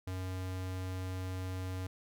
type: tone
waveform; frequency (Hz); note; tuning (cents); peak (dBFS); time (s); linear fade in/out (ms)
square; 92.8; F#2; +6; -37; 0.07-1.87; 5
effects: none